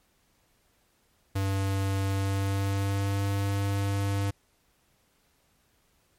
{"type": "tone with pitch glide", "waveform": "square", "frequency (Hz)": [97.4, 99.5], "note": ["G2", "G2"], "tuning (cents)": [-11, 26], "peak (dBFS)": -26, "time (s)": [1.35, 4.31], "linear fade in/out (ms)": 10, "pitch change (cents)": 37, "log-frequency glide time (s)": [2.06, 3.27], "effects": ["pink hiss -68 dBFS RMS until 6.18 s", "MP3 64 kbps"]}